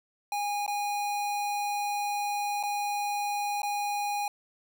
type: tone with dropouts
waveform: square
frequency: 820 Hz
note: G#5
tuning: 22 cents flat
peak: -29 dBFS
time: 0.32-4.28 s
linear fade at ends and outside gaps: 2 ms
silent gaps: 0.664-0.678 / 2.629-2.635 / 3.619-3.631 s
effects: none